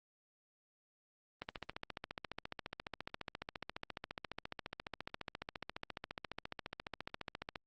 click train, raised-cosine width 0.3 ms, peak -25 dBFS, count 90, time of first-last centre 1.42-7.558 s, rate 14.5 Hz, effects Opus 24 kbps

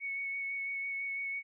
sine tone with vibrato, 2217 Hz, C#7, in tune, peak -34 dBFS, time 0-1.43 s, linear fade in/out 50 ms, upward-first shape sine, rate 6 Hz, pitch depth 13 cents each way, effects none

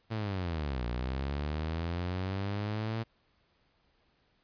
sawtooth linear two-way sweep, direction down then up, 114.2 to 58.6 to 114.2 Hz, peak -28 dBFS, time 0.1-3.04 s, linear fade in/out 20 ms, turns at 0.85 s, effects pink hiss -71 dBFS RMS until 4.43 s + resampled to 11025 Hz

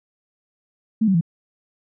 sine tone with pitch steps, 220 / 191.52 / 166.73 Hz, A3 / G3 / E3, 0 / -40 / +20 cents, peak -14 dBFS, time 1.01-1.211 s, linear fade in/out 10 ms, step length 67 ms, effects none

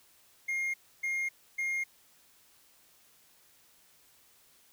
triangle tone bursts, 2131 Hz, C7, 31 cents sharp, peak -28 dBFS, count 3, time 0.48-1.84 s, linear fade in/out 10 ms, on 260 ms, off 290 ms, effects white hiss -63 dBFS RMS until 4.72 s

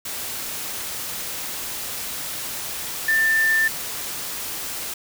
sine tone in noise, 1782 Hz, A6, 22 cents sharp, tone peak -16 dBFS, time 3.08-3.68 s, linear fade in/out 5 ms, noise white, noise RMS -30 dBFS, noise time 0.05-4.94 s, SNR +11 dB, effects none

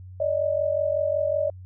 sine tone pair together, 575.6 / 621 Hz, D5 / D#5, -35 / -3 cents, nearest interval minor second, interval 132 cents, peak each -24 dBFS, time 0.2-1.5 s, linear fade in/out 5 ms, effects added 92 Hz sine -39 dBFS peak until 1.65 s

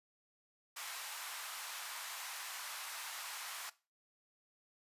pink high-pass noise, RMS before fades -45 dBFS, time 0.76-3.7 s, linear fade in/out 10 ms, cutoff 890 Hz, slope 24 dB/octave, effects noise-tail reverb RT60 0.3 s tail -18 dB re dry + resampled to 32000 Hz

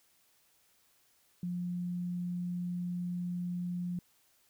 sine tone, 177 Hz, F3, 23 cents sharp, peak -33 dBFS, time 1.43-3.99 s, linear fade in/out 2 ms, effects white hiss -69 dBFS RMS until 4.49 s

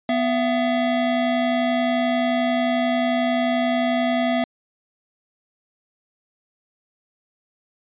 square tone pair together, 247.9 / 672.4 Hz, B3 / E5, +7 / +34 cents, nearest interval octave + perfect fourth, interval 1727 cents, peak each -22 dBFS, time 0.09-4.44 s, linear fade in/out 2 ms, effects resampled to 8000 Hz

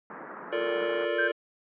white band-pass noise, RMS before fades -42 dBFS, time 0.1-1.05 s, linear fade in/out 2 ms, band 170 to 1700 Hz, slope 48 dB/octave
square chord, Bb major seventh, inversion second, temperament just, 349.6 / 437 / 466.2 / 582.7 Hz, F4 / A4 / Bb4 / D5, +2 / -12 / 0 / -14 cents, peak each -34 / -35 / -33 / -31 dBFS, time 0.52-1.32 s, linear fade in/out 10 ms
sine tone, 1572 Hz, G6, 4 cents sharp, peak -24 dBFS, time 1.18-1.28 s, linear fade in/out 10 ms
effects resampled to 8000 Hz

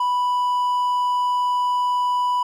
triangle tone, 987.8 Hz, B5, in tune, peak -16 dBFS, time 0-2.43 s, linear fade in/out 5 ms, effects none

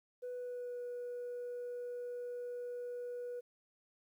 sine tone with pitch glide, 494.9 to 487.5 Hz, B4 to B4, +4 to -23 cents, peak -38 dBFS, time 0.22-3.41 s, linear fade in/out 20 ms, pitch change -27 cents, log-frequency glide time 0.33-0.8 s, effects tanh soft clip ceiling -38 dBFS + 12-bit

